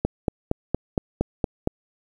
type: click train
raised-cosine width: 2 ms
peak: -7 dBFS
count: 8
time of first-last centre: 0.05-1.674 s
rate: 4.31 Hz
effects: 8-bit